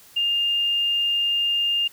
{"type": "tone", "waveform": "sine", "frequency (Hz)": 2811, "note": "F7", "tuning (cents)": 11, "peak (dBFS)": -19, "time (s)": [0.16, 1.88], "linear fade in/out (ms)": 10, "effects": ["white hiss -50 dBFS RMS until 1.92 s"]}